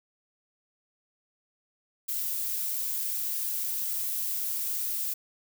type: noise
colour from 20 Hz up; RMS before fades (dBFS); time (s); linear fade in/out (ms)
violet; -31; 2.08-5.14; 10
effects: none